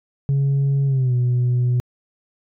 sine tone with pitch glide, 138.59 to 123.47 Hz, C#3 to B2, 0 to 0 cents, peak -13 dBFS, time 0.29-1.8 s, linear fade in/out 0 ms, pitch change -200 cents, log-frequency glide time 0.86-1.14 s, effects tanh soft clip ceiling -14 dBFS

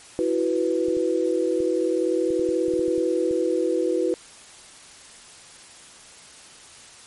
sine chord, E suspended second, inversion none, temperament equal, 329.6 / 370 / 493.9 Hz, E4 / F#4 / B4, 0 / 0 / 0 cents, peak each -24 dBFS, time 0.19-4.14 s, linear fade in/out 0 ms
clicks, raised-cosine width 3 ms, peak -27 dBFS, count 12, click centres 0.884 / 0.969 / 1.604 / 2.305 / 2.395 / 2.49 / 2.682 / 2.738 / 2.794 / 2.881 / 2.98 / 3.311 s
effects white hiss -46 dBFS RMS until 7.06 s + MP3 48 kbps

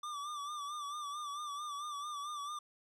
square tone with vibrato, 1174.7 Hz, D6, in tune, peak -40 dBFS, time 0.03-2.59 s, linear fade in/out 5 ms, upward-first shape sine, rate 4.5 Hz, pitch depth 60 cents each way, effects low-pass 9000 Hz 12 dB/octave

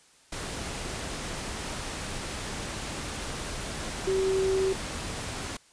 sine tone in noise, 382.2 Hz, G4, 44 cents flat, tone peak -23 dBFS, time 4.07-4.73 s, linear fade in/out 5 ms, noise pink, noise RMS -35 dBFS, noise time 0.32-5.57 s, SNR +9 dB, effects white hiss -59 dBFS RMS until 5.72 s + resampled to 22050 Hz

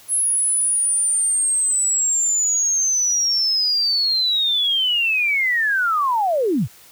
sine linear sweep, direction down, 10730 to 82.41 Hz, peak -16 dBFS, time 0.08-6.68 s, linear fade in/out 50 ms, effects white hiss -47 dBFS RMS until 6.91 s

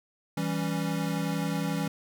square chord, C# diminished, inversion first, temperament equal, 164.81 / 196 / 277.2 Hz, E3 / G3 / C#4, 0 / 0 / 0 cents, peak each -31 / -34 / -34 dBFS, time 0.37-1.88 s, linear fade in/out 5 ms, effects none

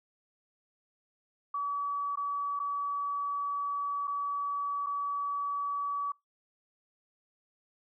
sine tone with dropouts, 1142 Hz, D6, 49 cents flat, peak -30 dBFS, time 1.54-6.12 s, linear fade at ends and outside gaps 5 ms, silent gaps 2.157-2.172 / 2.593-2.599 / 4.073-4.077 / 4.863-4.867 s, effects noise-tail reverb RT60 0.2 s tail -25 dB re dry

